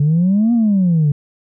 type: exponential two-way sweep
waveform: sine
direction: up then down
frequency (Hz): 141.5 to 240.7 to 141.5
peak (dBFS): -9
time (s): 0-1.12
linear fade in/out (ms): 5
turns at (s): 0.53
effects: tanh soft clip ceiling -8 dBFS